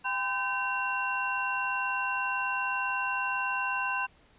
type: tone cluster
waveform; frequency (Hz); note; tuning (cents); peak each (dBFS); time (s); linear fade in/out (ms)
sine; 793 / 1015 / 1543 / 2734; G5 / B5 / G6 / F7; +20 / +47 / -28 / -37; -37 / -32 / -33 / -33; 0.04-4.07; 20
effects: pink hiss -61 dBFS RMS until 4.38 s + resampled to 8000 Hz